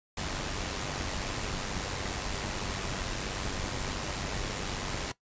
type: noise with amplitude modulation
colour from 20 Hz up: pink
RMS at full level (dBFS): -32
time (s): 0.17-5.12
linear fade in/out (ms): 5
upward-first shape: sine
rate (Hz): 96.6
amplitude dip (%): 50
effects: noise-tail reverb RT60 0.1 s tail -17 dB re dry + resampled to 16000 Hz